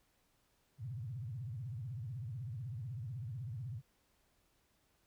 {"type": "tone with vibrato", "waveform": "sine", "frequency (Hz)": 119.2, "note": "A#2", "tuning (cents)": 39, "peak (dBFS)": -40, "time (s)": [0.78, 3.82], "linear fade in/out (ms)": 50, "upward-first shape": "sine", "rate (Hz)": 16, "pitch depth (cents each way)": 300, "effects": ["pink hiss -75 dBFS RMS until 5.06 s"]}